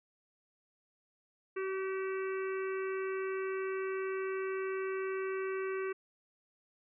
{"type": "harmonic tone with a mistuned harmonic", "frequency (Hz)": 381.9, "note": "G4", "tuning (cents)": -45, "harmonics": [1, 3, 4, 5, 6, 7], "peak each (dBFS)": [-34, -44, -46, -48, -50, -51], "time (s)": [1.56, 5.93], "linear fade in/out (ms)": 10, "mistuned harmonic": 5, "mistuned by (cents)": 18, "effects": []}